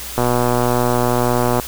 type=click train; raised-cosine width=1 ms; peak=-3 dBFS; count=174; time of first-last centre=0.18-1.598 s; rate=122 Hz; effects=added 60 Hz sine -36 dBFS peak until 1.67 s + white hiss -30 dBFS RMS until 1.67 s